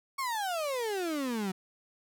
35% pulse exponential sweep, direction down, 1122 to 182.3 Hz, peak -29 dBFS, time 0.18-1.52 s, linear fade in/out 10 ms, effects none

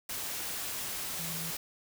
sine tone in noise, 164.81 Hz, E3, in tune, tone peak -41 dBFS, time 1.19-1.51 s, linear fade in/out 5 ms, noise white, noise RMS -37 dBFS, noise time 0.09-1.57 s, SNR -7 dB, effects none

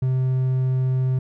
triangle tone, 129.6 Hz, C3, 16 cents flat, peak -16 dBFS, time 0.02-1.19 s, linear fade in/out 5 ms, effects none

